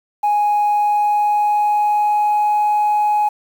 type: tone with pitch glide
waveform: sine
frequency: 830.6 to 838.3 Hz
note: G#5 to G#5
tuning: 0 to +16 cents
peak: -11 dBFS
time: 0.23-3.29 s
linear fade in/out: 10 ms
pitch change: +16 cents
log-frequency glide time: 0.63-2.58 s
effects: tanh soft clip ceiling -11 dBFS + 7-bit